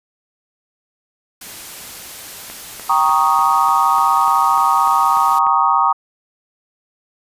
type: noise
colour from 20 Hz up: white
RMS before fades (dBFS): -33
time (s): 1.41-5.39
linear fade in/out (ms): 5
type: click train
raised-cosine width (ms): 0.5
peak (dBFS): -19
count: 11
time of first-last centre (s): 2.5-5.467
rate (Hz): 3.37
type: chord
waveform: sine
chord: Eb dominant seventh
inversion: first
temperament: equal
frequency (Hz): 784 / 932.3 / 1108.7 / 1244.5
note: G5 / Bb5 / Db6 / Eb6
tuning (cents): 0 / 0 / 0 / 0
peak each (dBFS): -19 / -16 / -17 / -16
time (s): 2.89-5.93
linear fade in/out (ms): 10
effects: resampled to 32000 Hz